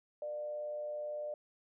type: tone with frequency modulation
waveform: sine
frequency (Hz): 597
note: D5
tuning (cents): +28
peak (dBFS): -37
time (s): 0.22-1.34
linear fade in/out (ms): 2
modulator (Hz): 121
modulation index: 0.27
effects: none